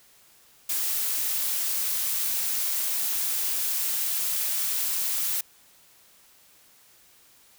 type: noise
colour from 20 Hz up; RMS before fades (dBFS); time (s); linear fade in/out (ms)
blue; -27; 0.69-5.41; 5
effects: white hiss -57 dBFS RMS until 7.58 s